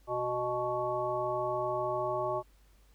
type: harmonic tone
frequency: 123.47 Hz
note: B2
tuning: in tune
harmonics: 1 / 3 / 5 / 7 / 9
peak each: -44 / -36 / -33 / -37 / -36 dBFS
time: 0.07-2.43 s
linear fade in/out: 50 ms
effects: added 50 Hz sine -59 dBFS peak until 2.94 s + pink hiss -68 dBFS RMS until 2.94 s